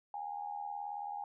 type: tone with amplitude modulation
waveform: sine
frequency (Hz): 819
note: G#5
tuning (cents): -24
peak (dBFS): -35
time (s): 0.14-1.24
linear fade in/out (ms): 2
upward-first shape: sine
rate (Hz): 78.7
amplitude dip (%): 70
effects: none